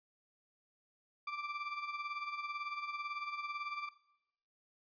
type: tone with tremolo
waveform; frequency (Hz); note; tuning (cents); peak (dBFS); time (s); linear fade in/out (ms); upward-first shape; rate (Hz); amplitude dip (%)
30% pulse; 1174.7; D6; 0; -34; 1.27-3.89; 5; sine; 18; 65
effects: noise-tail reverb RT60 0.8 s tail -17 dB re dry + resampled to 11025 Hz